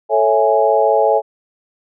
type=chord; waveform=sine; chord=A major seventh; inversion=none; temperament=equal; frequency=440 / 554.4 / 659.3 / 830.6 Hz; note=A4 / C#5 / E5 / G#5; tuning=0 / 0 / 0 / 0 cents; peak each=-16 dBFS; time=0.09-1.22 s; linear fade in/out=50 ms; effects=none